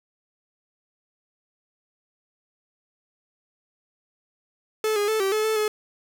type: tone with pitch steps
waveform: 45% pulse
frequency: 434 / 411.3 / 437.4 / 387.5 / 430.8 / 438.1 / 426.4 Hz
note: A4 / G#4 / A4 / G4 / A4 / A4 / G#4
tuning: -24 / -17 / -10 / -20 / -37 / -7 / +46 cents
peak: -21 dBFS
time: 4.84-5.68 s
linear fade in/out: 2 ms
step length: 120 ms
effects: none